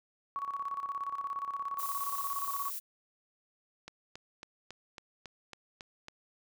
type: tone with tremolo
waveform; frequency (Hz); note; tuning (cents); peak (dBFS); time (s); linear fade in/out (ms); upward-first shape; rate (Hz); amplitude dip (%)
sine; 1118; C#6; +14; -32; 0.36-2.7; 0; square; 17; 65
type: noise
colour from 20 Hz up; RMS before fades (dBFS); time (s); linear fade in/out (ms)
violet; -39; 1.78-2.8; 20
type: click train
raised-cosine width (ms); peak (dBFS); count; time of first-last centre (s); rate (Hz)
0.2; -27; 9; 3.88-6.084; 3.63
effects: none